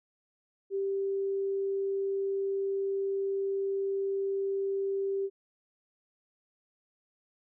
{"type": "tone", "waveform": "sine", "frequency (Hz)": 392, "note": "G4", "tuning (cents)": 0, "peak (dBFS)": -28, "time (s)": [0.7, 5.3], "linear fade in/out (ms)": 50, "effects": []}